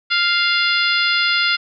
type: harmonic tone with a mistuned harmonic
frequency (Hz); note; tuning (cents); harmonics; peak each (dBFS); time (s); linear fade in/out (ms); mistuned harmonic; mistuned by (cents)
698.5; F5; 0; 2 / 3 / 4 / 5 / 6 / 7; -19 / -21 / -22 / -23 / -24 / -24; 0.1-1.57; 20; 5; -17
effects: none